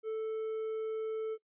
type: tone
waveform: triangle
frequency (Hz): 440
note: A4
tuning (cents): 0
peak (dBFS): -31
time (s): 0.03-1.38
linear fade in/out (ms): 50
effects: noise-tail reverb RT60 0.1 s tail -22 dB re dry + resampled to 8000 Hz